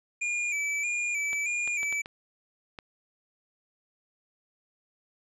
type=tone with vibrato; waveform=square; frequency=2363 Hz; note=D7; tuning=10 cents sharp; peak=-28 dBFS; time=0.21-2.02 s; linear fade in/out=10 ms; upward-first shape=square; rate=1.6 Hz; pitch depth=42 cents each way
type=clicks; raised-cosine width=0.3 ms; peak=-24 dBFS; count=6; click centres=1.331 / 1.676 / 1.831 / 1.926 / 2.059 / 2.788 s
effects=resampled to 24000 Hz